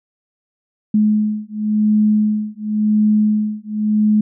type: beating tone pair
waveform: sine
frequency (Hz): 212.1 / 213.03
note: G#3 / G#3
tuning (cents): +37 / +44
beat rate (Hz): 0.93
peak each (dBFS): -16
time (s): 0.94-4.21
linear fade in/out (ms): 5
effects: none